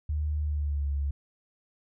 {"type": "tone with pitch glide", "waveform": "sine", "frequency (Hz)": [75.3, 70.66], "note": ["D2", "C#2"], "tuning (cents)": [44, 34], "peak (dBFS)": -26, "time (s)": [0.09, 1.11], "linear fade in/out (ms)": 5, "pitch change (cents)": -110, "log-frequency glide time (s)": [0.43, 0.89], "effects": []}